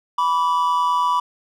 triangle tone pair together, 985 / 1154 Hz, B5 / D6, -5 / -31 cents, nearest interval minor third, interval 274 cents, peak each -16 / -19 dBFS, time 0.18-1.2 s, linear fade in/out 5 ms, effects none

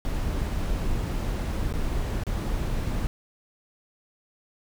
brown noise with dropouts, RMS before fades -27 dBFS, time 0.05-3.07 s, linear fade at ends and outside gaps 0 ms, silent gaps 1.725-1.739 / 2.236-2.267 s, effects none

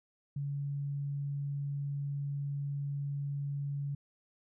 sine tone, 141.7 Hz, C#3, 38 cents sharp, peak -33 dBFS, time 0.36-3.95 s, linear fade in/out 5 ms, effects none

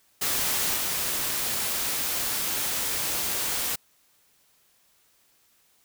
white noise with level steps, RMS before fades -26 / -28 dBFS, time 0.21-3.76 s, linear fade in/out 10 ms, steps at 0.76 s, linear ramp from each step 5 ms, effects white hiss -64 dBFS RMS until 5.84 s

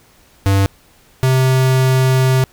square tone pair in turn, 98 / 130.52 Hz, G2 / C3, 0 / -4 cents, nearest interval perfect fourth, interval 496 cents, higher second, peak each -11 dBFS, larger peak neither, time 0.46-0.66 / 1.23-2.44 s, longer second, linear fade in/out 0 ms, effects pink hiss -50 dBFS RMS until 2.52 s

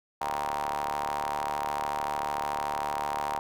sawtooth ring-modulated tone, 73.42 Hz, D2, in tune, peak -22 dBFS, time 0.21-3.39 s, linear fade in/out 0 ms, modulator 864 Hz, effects none

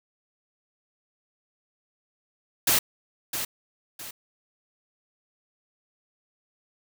white noise with echo, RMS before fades -21 dBFS, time 2.67-2.79 s, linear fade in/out 5 ms, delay 660 ms, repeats 2, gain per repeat -9 dB, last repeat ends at 4.11 s, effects none

